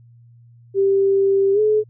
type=tone with pitch glide; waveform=sine; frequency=392 to 427.5 Hz; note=G4 to A4; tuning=0 to -50 cents; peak=-13 dBFS; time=0.74-1.84 s; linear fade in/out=50 ms; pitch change=+150 cents; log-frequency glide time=1.53-1.6 s; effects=added 118 Hz sine -45 dBFS peak until 1.89 s